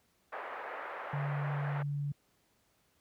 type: band-pass noise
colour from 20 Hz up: pink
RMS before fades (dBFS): -42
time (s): 0.32-1.83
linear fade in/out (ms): 10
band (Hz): 510 to 1900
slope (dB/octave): 24
type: tone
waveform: sine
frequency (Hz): 143.6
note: D3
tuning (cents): -39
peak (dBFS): -32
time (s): 1.13-2.12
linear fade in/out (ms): 5
effects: pink hiss -72 dBFS RMS until 3 s + high-pass 60 Hz 12 dB/octave